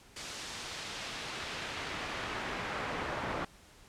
brown noise with band-pass filter sweep, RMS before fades -39 dBFS, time 0.16-3.45 s, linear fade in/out 5 ms, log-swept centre 6400 to 1200 Hz, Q 0.77, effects pink hiss -58 dBFS RMS until 3.88 s + low-pass 10000 Hz 12 dB/octave

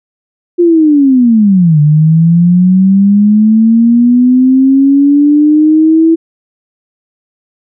sine linear two-way sweep, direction down then up, 354.4 to 146.83 to 329.4 Hz, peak -3 dBFS, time 0.58-6.16 s, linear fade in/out 20 ms, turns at 1.8 s, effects none

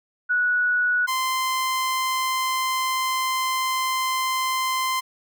sine / sawtooth tone pair in turn, 1469 / 1038.7 Hz, F#6 / C6, -13 / -13 cents, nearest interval tritone, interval 600 cents, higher first, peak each -18 dBFS, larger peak neither, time 0.29-1.07 / 1.07-5.01 s, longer second, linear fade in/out 20 ms, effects none

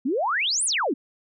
sine exponential two-way sweep, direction up then down, 233.7 to 10548 to 233.7 Hz, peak -21 dBFS, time 0.05-0.94 s, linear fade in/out 10 ms, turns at 0.65 s, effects none

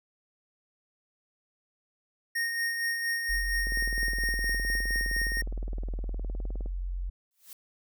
square tone with tremolo, 1854 Hz, A#6, 10 cents flat, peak -27 dBFS, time 2.35-5.42 s, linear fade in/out 10 ms, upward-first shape sine, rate 4.3 Hz, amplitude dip 40%
sine tone, 44.66 Hz, F1, 39 cents sharp, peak -30 dBFS, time 3.29-7.1 s, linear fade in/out 10 ms
click train, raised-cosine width 2 ms, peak -29 dBFS, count 59, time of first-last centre 3.67-6.66 s, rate 19.4 Hz
blue noise with exponential growth, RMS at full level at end -42 dBFS, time 7.31-7.53 s, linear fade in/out 1 ms, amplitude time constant 46 ms
effects none

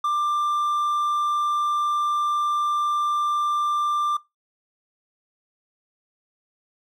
triangle tone, 1186 Hz, D6, 17 cents sharp, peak -18 dBFS, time 0.04-4.17 s, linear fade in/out 5 ms, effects noise-tail reverb RT60 0.2 s tail -20 dB re dry

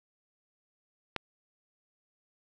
click, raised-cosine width 0.3 ms, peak -15 dBFS, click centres 1.163 s, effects none

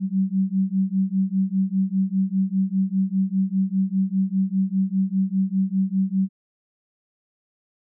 sine beating tone pair, 188.8 / 193.8 Hz, F#3 / G3, +35 / -20 cents, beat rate 5 Hz, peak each -22 dBFS, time 0-6.29 s, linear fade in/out 50 ms, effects none

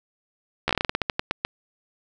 slowing click train, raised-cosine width 0.3 ms, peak -6 dBFS, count 15, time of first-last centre 0.68-1.45 s, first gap 13 ms, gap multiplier 1.2, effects none

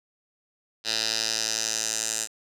10% pulse tone with band-pass filter sweep, 111.1 Hz, A2, 17 cents sharp, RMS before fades -28 dBFS, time 0.84-2.28 s, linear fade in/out 50 ms, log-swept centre 4500 to 7400 Hz, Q 2.9, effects none

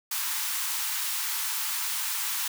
white high-pass noise, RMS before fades -30 dBFS, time 0.11-2.48 s, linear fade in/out 5 ms, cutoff 830 Hz, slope 96 dB/octave, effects none

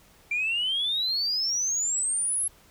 sine exponential sweep, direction up, 2349 to 11175 Hz, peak -23 dBFS, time 0.31-2.48 s, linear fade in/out 5 ms, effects tanh soft clip ceiling -20 dBFS + pink hiss -57 dBFS RMS until 2.7 s

